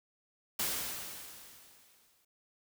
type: noise with exponential decay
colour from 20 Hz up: white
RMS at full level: -32 dBFS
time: 0.59-2.25 s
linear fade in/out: 5 ms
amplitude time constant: 360 ms
effects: none